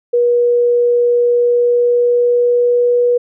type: tone with pitch glide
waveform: sine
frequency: 481.5 to 485.4 Hz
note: B4 to B4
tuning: -44 to -30 cents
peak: -9 dBFS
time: 0.13-3.18 s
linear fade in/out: 10 ms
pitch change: +14 cents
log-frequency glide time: 1.23-2.99 s
effects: none